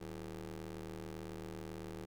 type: ring-modulated tone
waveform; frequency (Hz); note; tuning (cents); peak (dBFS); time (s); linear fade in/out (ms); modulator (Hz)
20% pulse; 78.1; D#2; +7; -36; 0-2.06; 20; 258
effects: none